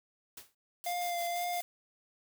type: noise with exponential decay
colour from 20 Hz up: white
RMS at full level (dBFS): -43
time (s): 0.37-0.55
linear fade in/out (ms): 5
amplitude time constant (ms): 38
type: noise with tremolo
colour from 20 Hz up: blue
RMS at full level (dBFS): -43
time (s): 0.84-1.62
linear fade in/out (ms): 0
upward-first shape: square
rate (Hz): 5.8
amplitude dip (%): 45
type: tone with vibrato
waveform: square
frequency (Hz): 698.5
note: F5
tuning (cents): 0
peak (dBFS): -33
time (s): 0.86-1.61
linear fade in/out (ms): 5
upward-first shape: sine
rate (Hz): 2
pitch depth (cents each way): 20
effects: none